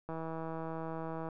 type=click train; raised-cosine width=1 ms; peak=-27 dBFS; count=195; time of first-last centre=0.09-1.288 s; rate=162 Hz; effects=none